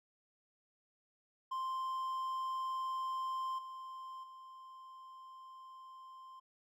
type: tone with level steps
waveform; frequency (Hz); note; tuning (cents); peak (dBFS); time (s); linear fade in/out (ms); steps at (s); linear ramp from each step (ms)
triangle; 1046.5; C6; 0; -34 / -43 / -49; 1.51-6.4; 10; 3.58 / 4.23; 10
effects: none